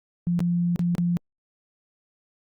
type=tone with dropouts; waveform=sine; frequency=173.7 Hz; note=F3; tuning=9 cents flat; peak=-20 dBFS; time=0.27-1.17 s; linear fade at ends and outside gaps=0 ms; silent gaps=0.392-0.404 / 0.76-0.793 / 0.951-0.982 s; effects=Opus 48 kbps